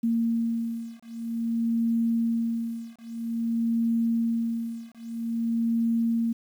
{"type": "beating tone pair", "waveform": "sine", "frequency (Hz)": [230, 230.51], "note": ["A#3", "A#3"], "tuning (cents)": [-23, -19], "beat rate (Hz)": 0.51, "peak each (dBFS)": -27, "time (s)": [0.03, 6.33], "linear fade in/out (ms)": 10, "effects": ["9-bit"]}